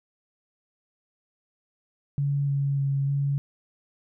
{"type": "tone with pitch steps", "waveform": "sine", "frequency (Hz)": [141.5, 139.8, 138.4, 140.5], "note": ["C#3", "C#3", "C#3", "C#3"], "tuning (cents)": [36, 15, -2, 24], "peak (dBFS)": -22, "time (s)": [2.18, 3.38], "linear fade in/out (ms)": 0, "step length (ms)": 300, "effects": []}